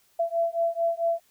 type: beating tone pair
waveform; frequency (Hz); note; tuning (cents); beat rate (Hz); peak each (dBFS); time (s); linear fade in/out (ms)
sine; 670 / 674.5; E5 / E5; +28 / +40; 4.5; -26; 0.19-1.2; 10
effects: white hiss -64 dBFS RMS until 1.3 s